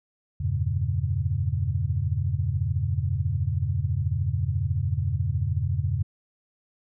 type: chord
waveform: sine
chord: E diminished seventh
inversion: none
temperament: equal with one note detuned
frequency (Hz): 84.09 / 98 / 116.54 / 138.59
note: E2 / G2 / Bb2 / Db3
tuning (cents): +35 / 0 / 0 / 0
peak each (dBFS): -28 / -27 / -30 / -29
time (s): 0.4-6.03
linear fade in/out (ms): 10
effects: none